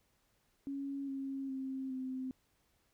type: tone with pitch steps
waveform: sine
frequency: 277.2 / 271.2 / 265.3 / 259.5 Hz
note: C#4 / C#4 / C4 / C4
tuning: 0 / -38 / +24 / -14 cents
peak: -37 dBFS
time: 0.67-2.31 s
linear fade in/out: 0 ms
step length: 410 ms
effects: pink hiss -75 dBFS RMS until 2.93 s